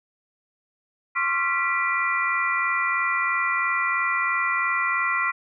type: tone cluster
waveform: sine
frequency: 1061 / 1144 / 1375 / 1970 / 2386 Hz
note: C6 / D6 / F6 / B6 / D7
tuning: +24 / -46 / -27 / -5 / +27 cents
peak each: -28 / -32 / -26 / -25 / -29 dBFS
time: 1.15-5.32 s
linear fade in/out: 20 ms
effects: none